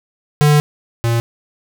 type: tone pair in turn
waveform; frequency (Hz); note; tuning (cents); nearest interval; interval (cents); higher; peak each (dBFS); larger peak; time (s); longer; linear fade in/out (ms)
square; 148.4 / 116.56; D3 / A#2; +18 / 0; major third; 418; first; -9 / -14; first; 0.41-0.6 / 1.04-1.2; first; 0
effects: none